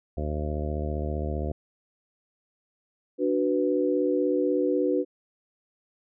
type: harmonic tone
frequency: 75.2 Hz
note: D2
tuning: 42 cents sharp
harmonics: 1 / 2 / 3 / 4 / 5 / 6 / 7 / 8 / 9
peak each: -29 / -36 / -37 / -39 / -37 / -42 / -38 / -42 / -39 dBFS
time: 0.17-1.52 s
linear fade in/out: 5 ms
type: chord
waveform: sine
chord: B minor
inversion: first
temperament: equal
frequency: 293.7 / 370 / 493.9 Hz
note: D4 / F#4 / B4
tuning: 0 / 0 / 0 cents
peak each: -26 dBFS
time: 3.18-5.05 s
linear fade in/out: 50 ms
effects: none